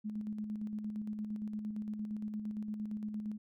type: tone with tremolo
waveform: sine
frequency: 212.4 Hz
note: G#3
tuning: 39 cents sharp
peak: -35 dBFS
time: 0.04-3.38 s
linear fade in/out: 20 ms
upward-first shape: square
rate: 8.7 Hz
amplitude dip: 40%
effects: none